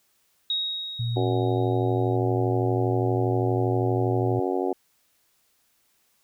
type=tone with exponential decay; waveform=sine; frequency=3777 Hz; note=A#7; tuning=22 cents sharp; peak=-22 dBFS; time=0.5-2.16 s; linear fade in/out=2 ms; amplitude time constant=360 ms
type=tone; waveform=sine; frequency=116.54 Hz; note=A#2; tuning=in tune; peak=-24 dBFS; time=0.99-4.4 s; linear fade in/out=10 ms
type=harmonic tone; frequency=92.5 Hz; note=F#2; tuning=in tune; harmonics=3 / 4 / 5 / 6 / 7 / 8 / 9; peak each=-30 / -26 / -31 / -35 / -36 / -32 / -37 dBFS; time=1.16-4.73 s; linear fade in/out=5 ms
effects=white hiss -67 dBFS RMS until 6.23 s